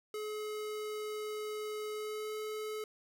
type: tone with pitch glide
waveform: square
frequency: 425.6 to 429.6 Hz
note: G#4 to A4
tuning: +42 to -41 cents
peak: -38 dBFS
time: 0.14-2.84 s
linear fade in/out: 2 ms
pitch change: +17 cents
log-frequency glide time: 1.93-2.35 s
effects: none